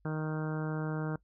harmonic tone, 155.56 Hz, D#3, in tune, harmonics 1 / 2 / 3 / 4 / 5 / 6 / 7 / 8 / 9 / 10, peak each -33 / -39 / -41 / -46 / -48 / -49 / -51 / -51 / -47 / -50 dBFS, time 0.05-1.16 s, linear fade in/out 2 ms, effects noise-tail reverb RT60 0.1 s tail -22 dB re dry + added 50 Hz sine -66 dBFS peak until 1.23 s

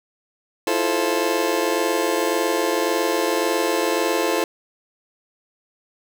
30% pulse chord, F major seventh, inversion third, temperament just, 327.4 / 349.2 / 436.5 / 523.8 Hz, E4 / F4 / A4 / C5, -12 / 0 / -14 / +2 cents, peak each -23 / -23 / -21 / -22 dBFS, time 0.67-4.44 s, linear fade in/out 2 ms, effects none

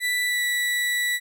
35% pulse tone with pitch glide, 1975.5 to 1956.2 Hz, B6 to B6, 0 to -17 cents, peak -20 dBFS, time 0-1.2 s, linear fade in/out 50 ms, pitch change -17 cents, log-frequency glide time 0.25-0.43 s, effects none

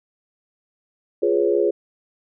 sine chord, C# dominant seventh, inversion first, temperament equal, 349.2 / 415.3 / 493.9 / 554.4 Hz, E#4 / G#4 / B4 / C#5, 0 / 0 / 0 / 0 cents, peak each -21 / -19 / -24 / -24 dBFS, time 1.22-1.71 s, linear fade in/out 10 ms, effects none

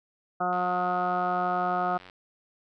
harmonic tone, 180 Hz, F#3, 47 cents flat, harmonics 1 / 2 / 3 / 4 / 5 / 6 / 7 / 8, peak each -36 / -36 / -38 / -27 / -38 / -39 / -30 / -38 dBFS, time 0.4-1.98 s, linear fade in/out 10 ms
click train, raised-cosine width 0.3 ms, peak -31 dBFS, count 145, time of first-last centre 0.53-2.099 s, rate 91.8 Hz
effects none

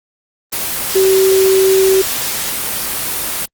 sine tone in noise, 382.1 Hz, G4, 44 cents flat, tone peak -8 dBFS, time 0.95-2.02 s, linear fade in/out 10 ms, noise white, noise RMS -19 dBFS, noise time 0.52-3.46 s, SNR +8 dB, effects Opus 24 kbps

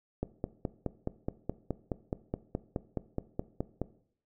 click train, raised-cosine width 2 ms, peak -18 dBFS, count 18, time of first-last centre 0.23-3.816 s, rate 4.74 Hz, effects noise-tail reverb RT60 0.6 s tail -17 dB re dry

